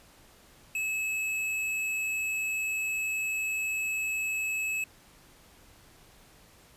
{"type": "tone with hard clipping", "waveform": "sine", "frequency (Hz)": 2589, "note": "E7", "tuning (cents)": -32, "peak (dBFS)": -30, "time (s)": [0.75, 4.84], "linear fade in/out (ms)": 2, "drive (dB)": 12, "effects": ["pink hiss -57 dBFS RMS until 6.76 s", "resampled to 32000 Hz"]}